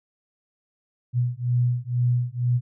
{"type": "beating tone pair", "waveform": "sine", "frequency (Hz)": [121.5, 123.6], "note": ["B2", "B2"], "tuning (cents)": [-28, 2], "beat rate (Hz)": 2.1, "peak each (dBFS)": -23, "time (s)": [1.13, 2.61], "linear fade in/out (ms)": 50, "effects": []}